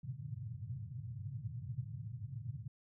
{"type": "band-pass noise", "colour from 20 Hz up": "pink", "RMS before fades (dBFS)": -44, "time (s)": [0.03, 2.68], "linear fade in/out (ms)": 5, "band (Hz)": [100, 140], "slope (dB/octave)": 48, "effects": []}